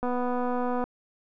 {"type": "click train", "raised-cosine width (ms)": 1, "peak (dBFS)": -17, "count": 201, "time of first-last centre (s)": [0.03, 0.84], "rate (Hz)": 247, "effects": []}